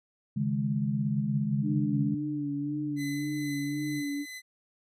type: chord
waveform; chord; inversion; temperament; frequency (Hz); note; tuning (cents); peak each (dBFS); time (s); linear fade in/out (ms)
sine; C# suspended second; none; equal; 138.59 / 155.56 / 207.7; C#3 / D#3 / G#3; 0 / 0 / 0; -30 / -33 / -29; 0.36-2.15; 10
type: tone with pitch glide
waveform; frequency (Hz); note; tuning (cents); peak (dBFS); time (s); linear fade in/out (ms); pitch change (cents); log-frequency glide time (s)
sine; 143.6 to 142.03; D3 to C#3; -39 to +42; -36; 1.14-4.03; 50; -19; 1.32-3.41
type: tone with vibrato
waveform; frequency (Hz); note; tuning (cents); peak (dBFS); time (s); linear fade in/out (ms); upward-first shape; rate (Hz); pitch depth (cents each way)
sine; 292.6; D4; -6; -30; 1.62-4.26; 50; sine; 1.9; 48
type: tone with tremolo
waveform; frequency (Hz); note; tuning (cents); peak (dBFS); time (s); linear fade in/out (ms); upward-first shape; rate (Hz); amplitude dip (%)
sawtooth; 2019; B6; +38; -34; 2.96-4.42; 50; triangle; 2.2; 45
effects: resampled to 32000 Hz